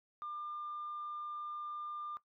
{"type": "tone", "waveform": "sine", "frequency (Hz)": 1199, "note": "D6", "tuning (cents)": 36, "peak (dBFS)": -39, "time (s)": [0.22, 2.17], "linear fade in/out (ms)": 0, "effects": ["noise-tail reverb RT60 0.1 s tail -17 dB re dry", "tanh soft clip ceiling -36 dBFS"]}